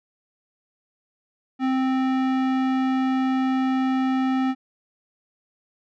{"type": "tone with low-pass filter", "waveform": "square", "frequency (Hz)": 261.6, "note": "C4", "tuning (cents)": 0, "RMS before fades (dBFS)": -22, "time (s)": [1.59, 4.55], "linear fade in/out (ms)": 50, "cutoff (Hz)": 2300, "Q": 0.68, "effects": []}